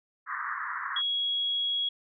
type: band-pass noise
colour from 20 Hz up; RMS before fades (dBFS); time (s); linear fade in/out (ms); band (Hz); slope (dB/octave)
pink; -34; 0.26-1.02; 50; 1000 to 1900; 96
type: tone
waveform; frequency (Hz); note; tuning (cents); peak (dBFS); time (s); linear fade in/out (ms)
sine; 3322; G#7; 0; -26; 0.96-1.89; 5
effects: none